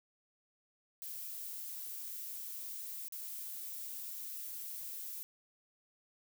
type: noise with dropouts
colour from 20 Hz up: violet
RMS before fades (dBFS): -44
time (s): 1.02-5.23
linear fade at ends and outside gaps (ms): 0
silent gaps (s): 3.084-3.123
effects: none